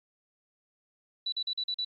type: tone bursts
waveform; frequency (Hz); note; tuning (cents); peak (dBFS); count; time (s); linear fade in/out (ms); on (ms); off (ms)
sine; 3951; B7; 0; -29; 6; 1.26-1.848; 5; 63; 42
effects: AAC 32 kbps